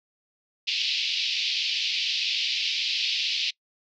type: band-pass noise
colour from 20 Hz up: pink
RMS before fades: -27 dBFS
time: 0.67-3.51 s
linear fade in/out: 10 ms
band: 2500 to 5000 Hz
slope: 48 dB/octave
effects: noise-tail reverb RT60 0.1 s tail -24 dB re dry